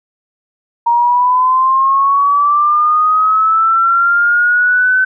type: linear sweep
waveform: sine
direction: up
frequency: 936 to 1524 Hz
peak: -8 dBFS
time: 0.86-5.05 s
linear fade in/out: 10 ms
effects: none